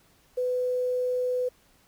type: tone with quantisation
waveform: sine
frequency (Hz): 500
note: B4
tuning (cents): +21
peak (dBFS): -24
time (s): 0.37-1.49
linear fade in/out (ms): 10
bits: 9
effects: pink hiss -62 dBFS RMS until 1.87 s